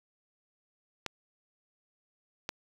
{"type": "clicks", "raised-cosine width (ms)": 0.2, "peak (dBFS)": -16, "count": 2, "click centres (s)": [1.063, 2.491], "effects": ["7-bit"]}